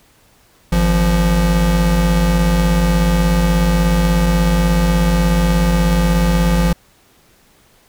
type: tone pair together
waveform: square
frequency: 51.93 / 172.3 Hz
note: G#1 / F3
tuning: +1 / -23 cents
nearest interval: octave + major sixth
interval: 2076 cents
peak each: -15 dBFS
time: 0.72-6.73 s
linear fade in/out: 5 ms
effects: pink hiss -52 dBFS RMS until 7.88 s